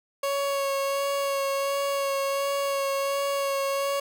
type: tone with vibrato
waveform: 30% pulse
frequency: 554.4 Hz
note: C#5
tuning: in tune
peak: -22 dBFS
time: 0.23-4 s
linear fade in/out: 5 ms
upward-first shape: sine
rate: 1.4 Hz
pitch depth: 16 cents each way
effects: none